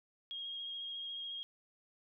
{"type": "tone with vibrato", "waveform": "sine", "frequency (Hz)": 3259, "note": "G#7", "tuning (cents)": -33, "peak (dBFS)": -40, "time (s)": [0.31, 1.43], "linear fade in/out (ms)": 0, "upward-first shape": "sine", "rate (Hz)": 14, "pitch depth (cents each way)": 17, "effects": []}